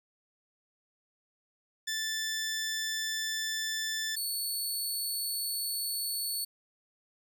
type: tone pair in turn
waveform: 15% pulse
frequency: 1760 / 4435 Hz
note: A6 / C#8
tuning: 0 / 0 cents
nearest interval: octave + major third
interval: 1600 cents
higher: second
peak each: -25 dBFS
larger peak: neither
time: 1.87-4.16 / 4.16-6.45 s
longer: neither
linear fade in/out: 10 ms
effects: none